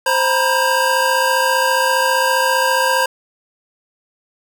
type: tone cluster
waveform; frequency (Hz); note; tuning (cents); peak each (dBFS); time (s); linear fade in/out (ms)
square; 523 / 930 / 985 / 1601; C5 / A#5 / B5 / G6; -1 / -4 / -5 / +36; -20; 0.06-3.06; 5
effects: none